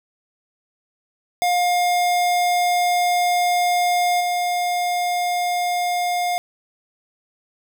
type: tone with level steps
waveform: square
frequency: 710 Hz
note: F5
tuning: 28 cents sharp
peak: -17 / -20 dBFS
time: 1.42-6.38 s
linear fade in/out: 0 ms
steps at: 4.2 s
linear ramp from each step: 10 ms
effects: 9-bit